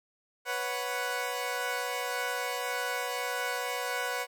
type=chord; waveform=15% pulse; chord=B suspended second; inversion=none; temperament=equal with one note detuned; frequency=493.9 / 556 / 740 Hz; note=B4 / C#5 / F#5; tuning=0 / +5 / 0 cents; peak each=-28 / -31 / -29 dBFS; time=0.45-4.27 s; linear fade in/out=50 ms; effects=none